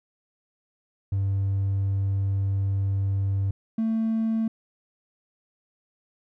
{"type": "tone pair in turn", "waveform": "triangle", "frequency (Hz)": [98, 223.3], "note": ["G2", "A3"], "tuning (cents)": [0, 26], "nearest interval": "octave + major second", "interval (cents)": 1426, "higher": "second", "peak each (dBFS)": -19, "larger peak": "neither", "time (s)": [[1.12, 3.51], [3.78, 4.48]], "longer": "first", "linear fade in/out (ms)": 5, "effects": ["tanh soft clip ceiling -17 dBFS"]}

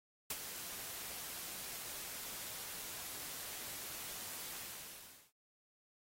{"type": "noise with ADSR envelope", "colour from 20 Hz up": "white", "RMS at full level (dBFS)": -37, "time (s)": [0.3, 5.32], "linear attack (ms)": 4, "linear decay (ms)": 42, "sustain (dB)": -9, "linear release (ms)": 770, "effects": ["AAC 48 kbps"]}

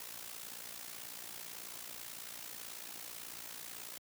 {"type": "noise with amplitude modulation", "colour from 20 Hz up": "white", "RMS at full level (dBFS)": -44, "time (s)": [0, 3.98], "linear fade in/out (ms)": 2, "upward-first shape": "sine", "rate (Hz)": 58.2, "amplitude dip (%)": 70, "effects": ["high-pass 100 Hz 12 dB/octave"]}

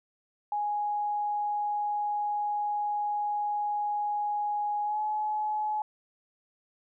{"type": "tone with pitch glide", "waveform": "sine", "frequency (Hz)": [830.6, 850], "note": ["G#5", "G#5"], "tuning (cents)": [0, 40], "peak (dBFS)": -27, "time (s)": [0.52, 5.82], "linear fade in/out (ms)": 2, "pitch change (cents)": 40, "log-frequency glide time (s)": [4.84, 4.99], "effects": []}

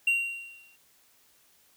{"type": "tone with exponential decay", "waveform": "triangle", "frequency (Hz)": 2756, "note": "F7", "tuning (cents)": -24, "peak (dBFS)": -18, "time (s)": [0.07, 0.76], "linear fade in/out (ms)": 5, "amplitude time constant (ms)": 150, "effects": ["white hiss -63 dBFS RMS until 1.76 s"]}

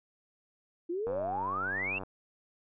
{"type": "exponential sweep", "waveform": "sine", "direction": "up", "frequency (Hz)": [329.6, 2781], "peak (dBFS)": -31, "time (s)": [0.89, 1.99], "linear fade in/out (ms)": 10}
{"type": "click train", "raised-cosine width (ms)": 1, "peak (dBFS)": -27, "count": 93, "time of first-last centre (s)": [1.07, 2.034], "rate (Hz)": 95.4}
{"effects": []}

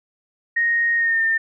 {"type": "tone with pitch glide", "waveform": "sine", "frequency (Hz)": [1864.7, 1807.4], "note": ["A#6", "A6"], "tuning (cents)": [0, 46], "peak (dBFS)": -16, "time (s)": [0.56, 1.38], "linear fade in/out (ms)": 10, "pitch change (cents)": -54, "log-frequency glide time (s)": [0.96, 1.23], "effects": []}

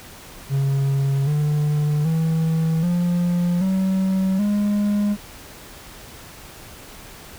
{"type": "tone with pitch steps", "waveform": "triangle", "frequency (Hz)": [137.4, 148.97, 161.52, 175.12, 189.87, 205.9], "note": ["C#3", "D3", "E3", "F3", "F#3", "G#3"], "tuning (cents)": [-15, 25, -35, 5, 45, -15], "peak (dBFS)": -15, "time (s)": [0.49, 5.17], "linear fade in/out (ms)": 50, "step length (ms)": 780, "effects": ["pink hiss -41 dBFS RMS until 7.38 s"]}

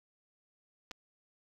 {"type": "clicks", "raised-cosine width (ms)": 0.2, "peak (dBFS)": -26, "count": 2, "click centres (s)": [0.911, 0.915], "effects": ["9-bit"]}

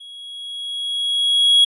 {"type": "tone with level ramp", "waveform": "triangle", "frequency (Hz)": 3322, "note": "G#7", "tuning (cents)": 0, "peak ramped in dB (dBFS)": [-35, -7], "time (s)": [0, 1.65], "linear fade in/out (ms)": 10, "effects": ["resampled to 24000 Hz"]}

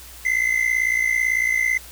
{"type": "tone pair together", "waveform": "triangle", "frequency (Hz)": [2026, 2084], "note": ["B6", "C7"], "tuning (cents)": [44, -7], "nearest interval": "unison", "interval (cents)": 49, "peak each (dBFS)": -19, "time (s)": [0.25, 1.78], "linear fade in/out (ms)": 5, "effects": ["added 60 Hz sine -44 dBFS peak until 1.91 s", "white hiss -42 dBFS RMS until 1.91 s"]}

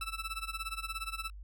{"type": "tone with tremolo", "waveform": "20% pulse", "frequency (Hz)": 1318.5, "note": "E6", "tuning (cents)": 0, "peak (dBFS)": -29, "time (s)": [0.01, 1.3], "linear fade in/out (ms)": 2, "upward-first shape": "sine", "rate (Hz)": 17, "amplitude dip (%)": 90, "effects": ["added 50 Hz sine -44 dBFS peak until 1.43 s"]}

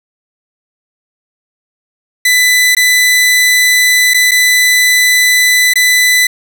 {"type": "tone with dropouts", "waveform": "sawtooth", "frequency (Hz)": 1996, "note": "B6", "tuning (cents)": 18, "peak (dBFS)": -3, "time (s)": [2.25, 6.27], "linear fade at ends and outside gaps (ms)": 5, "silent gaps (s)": [[2.75, 2.767], [4.137, 4.143], [4.311, 4.316], [5.737, 5.756]], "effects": []}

